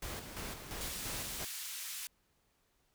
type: noise with tremolo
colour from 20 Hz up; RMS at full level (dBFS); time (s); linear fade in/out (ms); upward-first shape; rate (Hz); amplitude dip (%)
pink; -42; 0.02-1.45; 5; square; 2.9; 50
type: band-pass noise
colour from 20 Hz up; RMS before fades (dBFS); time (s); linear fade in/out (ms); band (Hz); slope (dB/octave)
white; -43; 0.81-2.07; 0; 1700 to 14000; 12
effects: pink hiss -75 dBFS RMS until 2.94 s